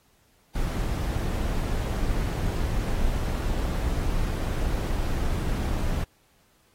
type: noise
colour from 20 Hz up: brown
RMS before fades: -26 dBFS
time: 0.55-6.04 s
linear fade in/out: 5 ms
effects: pink hiss -64 dBFS RMS until 6.74 s + AAC 48 kbps